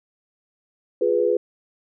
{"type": "chord", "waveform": "sine", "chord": "F diminished", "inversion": "none", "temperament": "equal with one note detuned", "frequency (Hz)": [353.3, 415.3, 493.9], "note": ["F4", "Ab4", "Cb5"], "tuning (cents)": [20, 0, 0], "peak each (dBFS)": [-24, -21, -20], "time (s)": [1.01, 1.37], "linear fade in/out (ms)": 5, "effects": []}